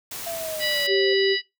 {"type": "noise", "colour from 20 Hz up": "white", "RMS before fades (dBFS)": -34, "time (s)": [0.11, 0.87], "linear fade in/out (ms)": 5}
{"type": "exponential sweep", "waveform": "sine", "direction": "down", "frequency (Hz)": [682, 523.3], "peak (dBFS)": -29, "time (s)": [0.26, 1.14], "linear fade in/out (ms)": 10}
{"type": "harmonic tone", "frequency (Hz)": 980, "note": "B5", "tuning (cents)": -14, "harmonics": [2, 3, 4, 5], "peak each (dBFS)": [-26, -28, -29, -30], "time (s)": [0.59, 1.42], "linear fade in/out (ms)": 50}
{"type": "tone", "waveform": "sine", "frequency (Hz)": 390, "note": "G4", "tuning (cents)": -9, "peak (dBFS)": -19, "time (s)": [0.87, 1.37], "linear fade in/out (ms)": 50}
{"effects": ["noise-tail reverb RT60 0.2 s tail -19 dB re dry"]}